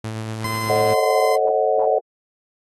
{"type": "tone with tremolo", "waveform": "sawtooth", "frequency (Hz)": 110.4, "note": "A2", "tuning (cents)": 6, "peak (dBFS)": -21, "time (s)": [0.04, 0.94], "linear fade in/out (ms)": 5, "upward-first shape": "sine", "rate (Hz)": 8.4, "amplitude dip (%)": 25}
{"type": "tone", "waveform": "30% pulse", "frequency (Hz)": 1030, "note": "C6", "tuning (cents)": -28, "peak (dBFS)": -22, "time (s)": [0.44, 1.36], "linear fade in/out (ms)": 5}
{"type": "chord", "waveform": "sine", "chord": "D# half-diminished seventh", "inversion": "second", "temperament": "equal with one note detuned", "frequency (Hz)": [440, 542.3, 622.3, 740], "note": ["A4", "C#5", "D#5", "F#5"], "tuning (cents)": [0, -38, 0, 0], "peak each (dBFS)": -21, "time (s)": [0.69, 1.99], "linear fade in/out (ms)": 10}
{"effects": ["AAC 32 kbps"]}